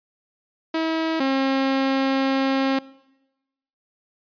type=tone pair in turn; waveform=sawtooth; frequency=322.6 / 268.8 Hz; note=E4 / C4; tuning=-37 / +47 cents; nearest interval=minor third; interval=316 cents; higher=first; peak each=-17 / -15 dBFS; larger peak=second; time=0.74-1.2 / 1.2-2.79 s; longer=second; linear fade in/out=5 ms; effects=noise-tail reverb RT60 1.0 s tail -22 dB re dry + resampled to 11025 Hz